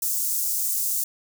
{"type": "high-pass noise", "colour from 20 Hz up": "white", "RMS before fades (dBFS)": -25, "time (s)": [0.02, 1.04], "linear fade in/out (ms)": 5, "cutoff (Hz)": 6300, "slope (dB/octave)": 24, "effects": []}